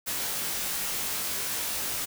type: noise with comb filter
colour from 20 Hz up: white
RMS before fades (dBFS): -31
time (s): 0.06-2.06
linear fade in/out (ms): 20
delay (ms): 19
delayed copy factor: -1
effects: none